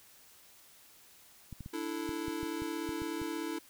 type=clicks; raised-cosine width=5 ms; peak=-31 dBFS; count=10; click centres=1.527 / 1.607 / 1.661 / 2.092 / 2.282 / 2.431 / 2.62 / 2.891 / 3.019 / 3.217 s
type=chord; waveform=square; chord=D suspended second; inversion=none; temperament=just; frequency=293.7 / 330.4 / 440.5 Hz; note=D4 / E4 / A4; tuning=0 / +4 / +2 cents; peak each=-41 / -38 / -44 dBFS; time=1.73-3.59 s; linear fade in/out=10 ms
effects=white hiss -59 dBFS RMS until 3.69 s